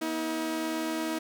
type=tone pair together; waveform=sawtooth; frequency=241.6 / 319.3 Hz; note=B3 / D#4; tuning=-38 / +45 cents; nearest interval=perfect fourth; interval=483 cents; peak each=-33 / -26 dBFS; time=0.01-1.19 s; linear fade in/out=10 ms; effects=none